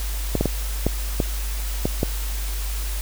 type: clicks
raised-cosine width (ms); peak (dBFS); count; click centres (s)
2; -6; 7; 0.353 / 0.41 / 0.457 / 0.866 / 1.202 / 1.855 / 2.031
effects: added 50 Hz sine -24 dBFS peak until 3.01 s + white hiss -34 dBFS RMS until 3.01 s

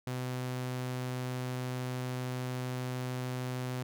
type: tone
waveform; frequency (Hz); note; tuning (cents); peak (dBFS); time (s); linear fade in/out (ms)
sawtooth; 126.7; B2; +45; -30; 0.07-3.83; 2
effects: none

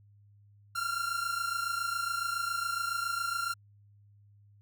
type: tone pair together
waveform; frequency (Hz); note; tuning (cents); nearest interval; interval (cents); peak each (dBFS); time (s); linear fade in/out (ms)
45% pulse; 1369.7 / 1396.9; F6 / F6; -34 / 0; unison; 34; -33 / -35; 0.75-3.54; 10
effects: added 102 Hz sine -57 dBFS peak until 4.61 s

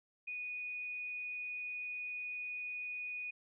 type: tone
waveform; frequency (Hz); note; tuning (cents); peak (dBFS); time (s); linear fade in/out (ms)
sine; 2473; D#7; -11; -39; 0.27-3.31; 10
effects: none

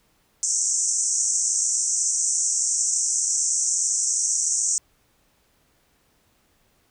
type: band-pass noise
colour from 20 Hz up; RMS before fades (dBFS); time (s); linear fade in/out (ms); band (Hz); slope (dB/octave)
pink; -23; 0.43-4.78; 0; 5800 to 8400; 96
effects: pink hiss -64 dBFS RMS until 6.9 s

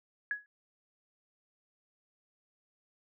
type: tone with exponential decay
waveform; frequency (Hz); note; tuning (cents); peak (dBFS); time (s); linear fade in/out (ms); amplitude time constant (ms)
sine; 1677; G#6; +16; -27; 0.31-0.46; 1; 32
effects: none

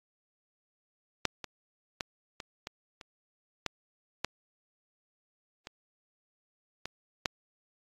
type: clicks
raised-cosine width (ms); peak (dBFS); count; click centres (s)
0.2; -8 / -20 / -15 / -22 / -20 / -28 / -13 / -12 / -23 / -19 / -10; 11; 1.253 / 1.443 / 2.008 / 2.402 / 2.671 / 3.012 / 3.663 / 4.246 / 5.671 / 6.856 / 7.258
effects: AAC 32 kbps

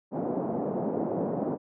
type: band-pass noise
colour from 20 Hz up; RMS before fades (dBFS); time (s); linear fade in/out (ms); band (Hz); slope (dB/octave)
pink; -30; 0.11-1.58; 50; 180 to 720; 24
effects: none

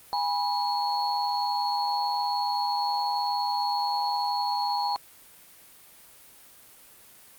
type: tone cluster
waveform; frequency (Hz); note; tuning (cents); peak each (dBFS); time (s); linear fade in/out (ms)
sine; 821 / 980 / 4329; G#5 / B5 / C#8; -20 / -14 / -42; -27 / -29 / -31; 0.13-4.96; 0
effects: white hiss -52 dBFS RMS until 7.38 s + Opus 32 kbps

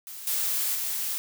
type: noise with level steps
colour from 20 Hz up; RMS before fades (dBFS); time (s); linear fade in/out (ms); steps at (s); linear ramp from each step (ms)
blue; -40 / -27 / -30; 0.07-1.18; 0; 0.27 / 0.75; 2
effects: none

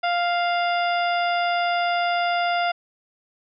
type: harmonic tone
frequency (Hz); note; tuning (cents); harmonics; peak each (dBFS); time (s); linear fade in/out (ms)
698.5; F5; 0; 1 / 2 / 3 / 4 / 5 / 7; -21 / -27 / -31 / -33 / -35 / -38; 0.03-2.72; 10
effects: none

